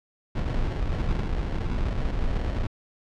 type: noise with sample-and-hold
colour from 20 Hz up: brown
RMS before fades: -26 dBFS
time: 0.35-2.67 s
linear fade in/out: 5 ms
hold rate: 1225 Hz
effects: low-pass 4000 Hz 12 dB/octave